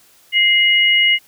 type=tone pair together; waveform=sine; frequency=2093 / 2898 Hz; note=C7 / F#7; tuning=0 / -37 cents; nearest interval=tritone; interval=563 cents; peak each=-13 dBFS; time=0.32-1.19 s; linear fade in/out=50 ms; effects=white hiss -51 dBFS RMS until 1.27 s